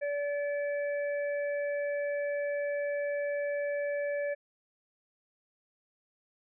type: harmonic tone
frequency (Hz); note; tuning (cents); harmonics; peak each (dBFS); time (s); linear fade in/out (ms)
576; D5; -34; 1 / 3 / 4; -30 / -40 / -46; 0.01-4.35; 20
effects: none